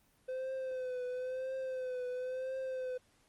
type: tone with vibrato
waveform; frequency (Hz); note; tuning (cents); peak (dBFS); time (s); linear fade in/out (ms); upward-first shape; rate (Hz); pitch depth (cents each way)
triangle; 512; C5; -38; -34; 0.28-2.98; 10; triangle; 0.98; 54
effects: pink hiss -70 dBFS RMS until 3.28 s + Opus 24 kbps